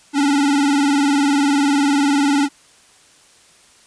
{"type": "tone with vibrato", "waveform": "square", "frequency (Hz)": 284, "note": "C#4", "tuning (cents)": 42, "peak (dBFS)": -14, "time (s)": [0.13, 2.49], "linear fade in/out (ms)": 50, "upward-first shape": "square", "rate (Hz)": 20, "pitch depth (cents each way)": 59, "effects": ["white hiss -50 dBFS RMS until 3.86 s", "resampled to 22050 Hz"]}